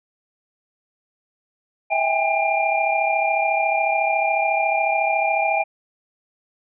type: tone cluster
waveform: sine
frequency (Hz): 652 / 785 / 819 / 2390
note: E5 / G5 / G#5 / D7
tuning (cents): -19 / +2 / -24 / +30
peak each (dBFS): -23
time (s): 1.9-5.64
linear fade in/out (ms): 20
effects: none